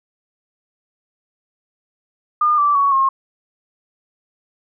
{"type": "tone with pitch steps", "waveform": "sine", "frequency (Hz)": [1212, 1164.6, 1119.1, 1075.4], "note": ["D#6", "D6", "C#6", "C6"], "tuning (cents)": [-46, -15, 16, 47], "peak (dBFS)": -12, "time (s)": [2.41, 3.09], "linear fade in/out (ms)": 5, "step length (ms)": 170, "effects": []}